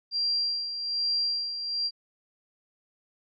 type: tone with tremolo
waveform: sine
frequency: 4746 Hz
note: D8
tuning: 17 cents sharp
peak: -23 dBFS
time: 0.11-1.91 s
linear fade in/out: 50 ms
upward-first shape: sine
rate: 1.2 Hz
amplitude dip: 60%
effects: MP3 32 kbps

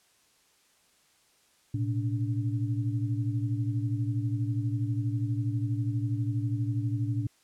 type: tone cluster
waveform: sine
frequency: 112.3 / 124.6 / 289 Hz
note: A2 / B2 / D4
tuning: +36 / +16 / -28 cents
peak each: -28 / -33 / -35 dBFS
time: 1.74-7.27 s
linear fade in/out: 5 ms
effects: white hiss -65 dBFS RMS until 7.43 s + low-pass 10000 Hz 12 dB/octave

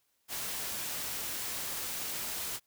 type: noise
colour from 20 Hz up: white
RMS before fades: -37 dBFS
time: 0.28-2.6 s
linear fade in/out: 50 ms
effects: white hiss -75 dBFS RMS until 2.66 s

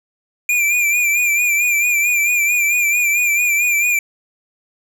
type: tone with vibrato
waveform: square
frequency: 2392 Hz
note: D7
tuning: 31 cents sharp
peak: -14 dBFS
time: 0.49-3.99 s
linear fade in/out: 2 ms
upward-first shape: sine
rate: 4.5 Hz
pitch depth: 54 cents each way
effects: none

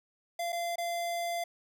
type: tone with dropouts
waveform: square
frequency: 688 Hz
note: F5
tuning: 26 cents flat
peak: -32 dBFS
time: 0.39-1.44 s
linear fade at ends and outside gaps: 5 ms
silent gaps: 0.523-0.527 / 0.758-0.781 s
effects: none

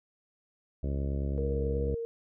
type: harmonic tone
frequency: 69.3 Hz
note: C#2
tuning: in tune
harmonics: 1 / 2 / 3 / 4 / 5 / 6 / 7 / 8 / 9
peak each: -30 / -36 / -40 / -42 / -44 / -46 / -47 / -48 / -49 dBFS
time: 0.83-1.95 s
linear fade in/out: 5 ms
type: tone with vibrato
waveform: sine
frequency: 466.2 Hz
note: A#4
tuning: in tune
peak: -32 dBFS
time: 1.38-2.05 s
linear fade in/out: 0 ms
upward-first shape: sine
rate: 2.8 Hz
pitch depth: 16 cents each way
effects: none

